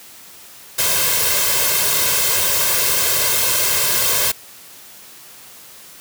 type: noise with comb filter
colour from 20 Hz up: white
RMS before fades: -17 dBFS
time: 0.78-4.32 s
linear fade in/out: 10 ms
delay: 1.9 ms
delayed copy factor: +0.75
effects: white hiss -41 dBFS RMS until 6 s + high-pass 80 Hz 12 dB/octave